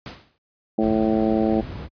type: noise with exponential decay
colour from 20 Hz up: pink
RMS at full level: -32 dBFS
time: 0.06-0.38 s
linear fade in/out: 1 ms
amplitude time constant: 68 ms
type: harmonic tone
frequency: 110 Hz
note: A2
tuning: in tune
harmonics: 2 / 3 / 4 / 5 / 6 / 7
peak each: -21 / -22 / -27 / -27 / -29 / -30 dBFS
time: 0.78-1.61 s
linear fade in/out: 5 ms
type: noise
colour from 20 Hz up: brown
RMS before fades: -30 dBFS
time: 0.79-1.89 s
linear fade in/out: 50 ms
effects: high-pass 60 Hz 12 dB/octave + resampled to 11025 Hz